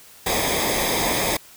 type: noise with comb filter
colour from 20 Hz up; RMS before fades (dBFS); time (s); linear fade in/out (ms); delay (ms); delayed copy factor
pink; -22; 0.26-1.37; 5; 0.7; -0.7
effects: white hiss -47 dBFS RMS until 1.56 s